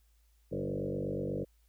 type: tone with frequency modulation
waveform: sine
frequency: 321.6 Hz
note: E4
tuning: 43 cents flat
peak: -32 dBFS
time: 0.51-1.45 s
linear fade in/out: 20 ms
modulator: 48.3 Hz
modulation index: 4.6
effects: added 55 Hz sine -64 dBFS peak until 1.68 s + white hiss -75 dBFS RMS until 1.68 s